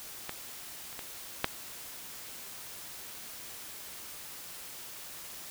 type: clicks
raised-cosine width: 0.3 ms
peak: -19 / -30 / -23 / -9 dBFS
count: 4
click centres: 0.294 / 0.928 / 0.992 / 1.444 s
effects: white hiss -45 dBFS RMS until 5.5 s